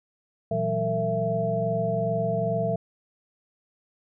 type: tone cluster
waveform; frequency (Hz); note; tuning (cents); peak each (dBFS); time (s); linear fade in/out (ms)
sine; 120 / 166.7 / 189.1 / 454.7 / 667; B2 / E3 / F#3 / A#4 / E5; -49 / +20 / +38 / -43 / +20; -31 / -31 / -32 / -30 / -26; 0.51-2.76; 5
effects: none